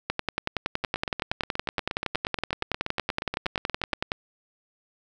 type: two click trains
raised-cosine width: 0.3 ms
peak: -13 / -9 dBFS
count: 27 / 44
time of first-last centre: 0.84-3.935 / 0.1-4.119 s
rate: 8.4 / 10.7 Hz
effects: none